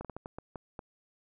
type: slowing click train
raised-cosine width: 1 ms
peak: -26 dBFS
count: 8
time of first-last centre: 0.01-0.792 s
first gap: 37 ms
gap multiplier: 1.36
effects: none